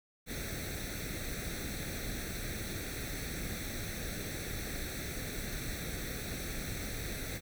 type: noise with comb filter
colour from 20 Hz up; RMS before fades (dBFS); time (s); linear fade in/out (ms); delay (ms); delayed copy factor
pink; -39; 0.26-7.41; 50; 0.5; +0.8
effects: none